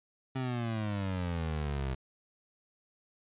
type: exponential sweep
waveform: 25% pulse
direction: down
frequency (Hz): 133.1 to 64.4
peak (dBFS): -28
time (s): 0.35-1.95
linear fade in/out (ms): 10
effects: resampled to 8000 Hz